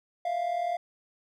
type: tone pair together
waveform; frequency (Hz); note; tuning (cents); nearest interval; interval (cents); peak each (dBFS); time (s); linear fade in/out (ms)
triangle; 659.3 / 699.4; E5 / F5; 0 / +2; minor second; 102; -32 / -26; 0.25-0.77; 5
effects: none